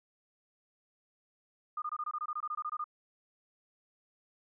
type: tone bursts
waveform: sine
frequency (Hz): 1219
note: D#6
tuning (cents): -36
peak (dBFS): -33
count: 15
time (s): 1.77-2.842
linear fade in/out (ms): 5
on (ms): 50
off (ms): 23
effects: none